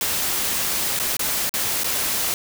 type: noise with dropouts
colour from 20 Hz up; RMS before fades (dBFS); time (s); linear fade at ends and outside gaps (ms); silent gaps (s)
white; -23; 0.01-2.34; 1; 0.99-0.998 / 1.168-1.193 / 1.494-1.539 / 1.835-1.843
effects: none